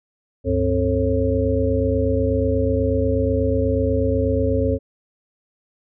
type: tone cluster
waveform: sine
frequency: 71.6 / 99.8 / 263.3 / 441.9 / 544 Hz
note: D2 / G2 / C4 / A4 / C#5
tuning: -43 / +32 / +11 / +7 / -33 cents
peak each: -23 dBFS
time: 0.44-4.79 s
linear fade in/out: 50 ms
effects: none